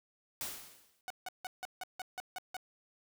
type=noise with exponential decay; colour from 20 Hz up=white; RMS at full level=-37 dBFS; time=0.41-1.01 s; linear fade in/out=1 ms; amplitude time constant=130 ms
type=tone bursts; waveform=sawtooth; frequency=740 Hz; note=F#5; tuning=in tune; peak=-35 dBFS; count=9; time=1.08-2.567 s; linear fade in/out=0 ms; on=23 ms; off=160 ms
effects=none